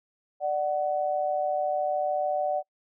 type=tone pair together; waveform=sine; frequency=593 / 746.6 Hz; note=D5 / F#5; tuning=+17 / +15 cents; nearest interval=major third; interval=398 cents; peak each=-27 dBFS; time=0.4-2.63 s; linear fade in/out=50 ms; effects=noise-tail reverb RT60 0.1 s tail -26 dB re dry